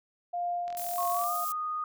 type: tone with tremolo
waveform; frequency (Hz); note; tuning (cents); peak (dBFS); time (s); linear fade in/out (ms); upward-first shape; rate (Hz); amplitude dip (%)
sine; 702; F5; +9; -28; 0.33-1.45; 10; sine; 1.6; 50
type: click train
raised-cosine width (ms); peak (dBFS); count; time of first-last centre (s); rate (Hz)
0.2; -30; 25; 0.68-1.238; 43
type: high-pass noise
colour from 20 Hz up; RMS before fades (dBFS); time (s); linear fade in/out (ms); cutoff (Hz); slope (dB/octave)
white; -38; 0.77-1.52; 0; 8000; 12
type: tone with pitch glide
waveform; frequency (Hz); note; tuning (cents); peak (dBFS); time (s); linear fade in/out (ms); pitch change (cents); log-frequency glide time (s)
sine; 1089 to 1236.6; C#6 to D#6; -31 to -11; -30; 0.98-1.84; 2; +220; 1.1-1.34
effects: none